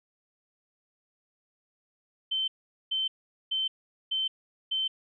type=tone bursts; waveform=sine; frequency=3089 Hz; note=G7; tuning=26 cents flat; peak=-26 dBFS; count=5; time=2.31-4.88 s; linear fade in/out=10 ms; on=170 ms; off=430 ms; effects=none